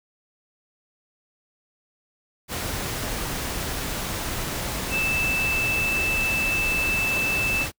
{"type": "tone in noise", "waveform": "sine", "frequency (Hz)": 2637, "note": "E7", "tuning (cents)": 0, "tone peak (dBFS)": -22, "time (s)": [4.9, 7.67], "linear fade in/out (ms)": 50, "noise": "pink", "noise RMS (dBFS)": -29, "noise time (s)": [2.48, 7.72], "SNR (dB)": 4, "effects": ["noise-tail reverb RT60 0.1 s tail -26 dB re dry"]}